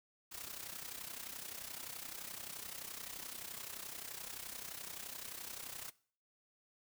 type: noise with amplitude modulation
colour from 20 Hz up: white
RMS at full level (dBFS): -44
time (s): 0.31-5.91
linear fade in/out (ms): 20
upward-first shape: sine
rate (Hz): 31.6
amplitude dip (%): 70
effects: noise-tail reverb RT60 0.5 s tail -21 dB re dry